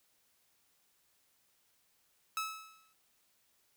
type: tone with exponential decay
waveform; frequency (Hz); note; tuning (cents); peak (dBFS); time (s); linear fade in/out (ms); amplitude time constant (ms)
sawtooth; 1298; E6; -27; -28; 2.37-2.93; 1; 120
effects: white hiss -73 dBFS RMS until 3.76 s